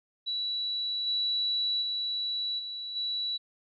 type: tone with level steps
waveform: sine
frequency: 3932 Hz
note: B7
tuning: 8 cents flat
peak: -29 / -26 / -29 / -35 / -29 dBFS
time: 0.26-3.38 s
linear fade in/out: 20 ms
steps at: 1.06 / 1.81 / 2.58 / 2.95 s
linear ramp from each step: 20 ms
effects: none